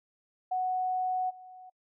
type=tone with level steps; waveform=sine; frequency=740 Hz; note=F#5; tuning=in tune; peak=-27 / -46 dBFS; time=0.51-1.7 s; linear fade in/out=10 ms; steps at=1.29 s; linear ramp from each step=20 ms; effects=noise-tail reverb RT60 0.1 s tail -25 dB re dry